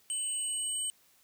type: tone pair together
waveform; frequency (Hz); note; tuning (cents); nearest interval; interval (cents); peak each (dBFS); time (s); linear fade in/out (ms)
sine; 2979 / 8411; F#7 / C9; +11 / +8; octave + tritone; 1797; -37 / -30; 0.1-0.9; 0
effects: tanh soft clip ceiling -28 dBFS + white hiss -65 dBFS RMS until 1.23 s